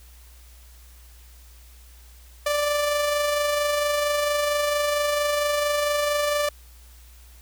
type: tone with amplitude modulation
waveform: sawtooth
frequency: 587.3 Hz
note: D5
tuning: in tune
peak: -16 dBFS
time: 2.46-6.49 s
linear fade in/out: 5 ms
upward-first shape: sine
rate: 24.4 Hz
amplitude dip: 30%
effects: added 60 Hz sine -46 dBFS peak until 7.41 s + white hiss -54 dBFS RMS until 7.41 s